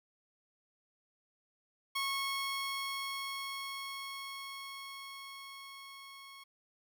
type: tone with level ramp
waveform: 15% pulse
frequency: 1096 Hz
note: C#6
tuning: 20 cents flat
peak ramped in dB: -26 to -44 dBFS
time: 1.95-6.44 s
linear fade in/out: 10 ms
effects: none